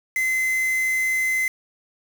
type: tone with quantisation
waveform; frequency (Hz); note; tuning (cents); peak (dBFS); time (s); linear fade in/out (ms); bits
triangle; 2054; C7; -33; -18; 0.16-1.48; 2; 5
effects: none